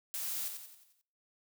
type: noise with echo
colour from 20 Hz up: blue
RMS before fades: -38 dBFS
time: 0.14-0.48 s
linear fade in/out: 0 ms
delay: 89 ms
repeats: 6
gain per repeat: -6 dB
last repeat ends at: 1.014 s
effects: noise-tail reverb RT60 0.6 s tail -23 dB re dry